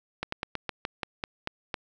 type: slowing click train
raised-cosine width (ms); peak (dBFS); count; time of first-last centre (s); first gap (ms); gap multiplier
0.3; -14; 10; 0.23-1.742; 94; 1.14
effects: none